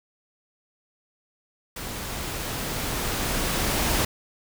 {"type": "noise with level ramp", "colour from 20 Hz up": "pink", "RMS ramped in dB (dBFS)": [-34, -23], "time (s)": [1.76, 4.05], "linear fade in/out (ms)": 5, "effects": []}